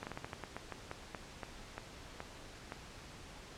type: slowing click train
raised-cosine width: 0.5 ms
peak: -26 dBFS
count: 15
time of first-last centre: 0.03-2.721 s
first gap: 39 ms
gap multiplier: 1.22
effects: pink hiss -52 dBFS RMS until 3.57 s + low-pass 7000 Hz 12 dB/octave